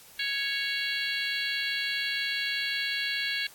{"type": "harmonic tone with a mistuned harmonic", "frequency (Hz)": 554.4, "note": "C#5", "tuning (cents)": 0, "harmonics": [3, 4, 5, 6, 7, 8], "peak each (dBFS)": [-33, -34, -35, -36, -36, -37], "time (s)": [0.19, 3.47], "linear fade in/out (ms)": 5, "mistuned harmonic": 7, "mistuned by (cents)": 44, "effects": ["white hiss -52 dBFS RMS until 3.54 s", "AAC 64 kbps"]}